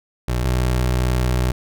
25% pulse tone pair in turn, 61 / 62.17 Hz, B1 / B1, -21 / +12 cents, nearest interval unison, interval 33 cents, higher second, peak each -15 / -13 dBFS, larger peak second, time 0.28-0.44 / 0.44-1.52 s, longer second, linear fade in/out 5 ms, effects none

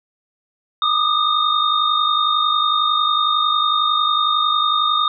sine tone cluster, 1196 / 1247 / 3673 Hz, D6 / D#6 / A#7, +31 / +3 / -26 cents, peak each -19 dBFS, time 0.82-5.08 s, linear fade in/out 2 ms, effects none

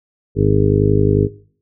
harmonic tone, 51.2 Hz, G#1, 24 cents flat, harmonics 1 / 2 / 3 / 4 / 5 / 6 / 7 / 8 / 9, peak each -21 / -16 / -18 / -26 / -22 / -21 / -28 / -18 / -24 dBFS, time 0.35-1.29 s, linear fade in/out 50 ms, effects noise-tail reverb RT60 0.5 s tail -19 dB re dry

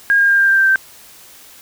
sine tone with pitch steps, 1626 / 1614.8 / 1603.6 / 1592.5 / 1581.5 / 1570.6 / 1559.8 Hz, G#6 / G#6 / G6 / G6 / G6 / G6 / G6, -37 / -49 / +39 / +27 / +15 / +3 / -9 cents, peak -9 dBFS, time 0.1-0.758 s, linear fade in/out 0 ms, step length 94 ms, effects white hiss -42 dBFS RMS until 1.61 s

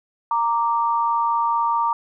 sine tone pair together, 929 / 1173.6 Hz, A#5 / D6, -6 / -2 cents, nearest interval major third, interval 404 cents, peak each -19 / -22 dBFS, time 0.31-1.93 s, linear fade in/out 2 ms, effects none

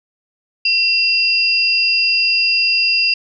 sine tone pair together, 2719 / 4845 Hz, F7 / D#8, -47 / -47 cents, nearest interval minor seventh, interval 1000 cents, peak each -15 dBFS, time 0.65-3.14 s, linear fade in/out 5 ms, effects none

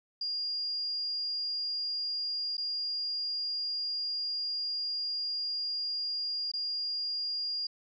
sine tone with dropouts, 4825 Hz, D8, 46 cents sharp, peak -31 dBFS, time 0.21-7.67 s, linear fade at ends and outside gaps 5 ms, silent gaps 2.57-2.579 / 6.517-6.536 s, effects none

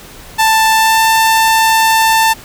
sawtooth tone with pitch glide, 884 to 890.7 Hz, A5 to A5, +8 to +21 cents, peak -4 dBFS, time 0.38-2.34 s, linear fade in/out 20 ms, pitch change +13 cents, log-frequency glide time 0.72-1.01 s, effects pink hiss -35 dBFS RMS until 2.44 s

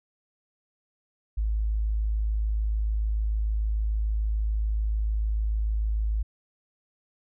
sine tone, 53.4 Hz, G#1, 49 cents sharp, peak -23 dBFS, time 1.37-6.23 s, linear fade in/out 10 ms, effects none

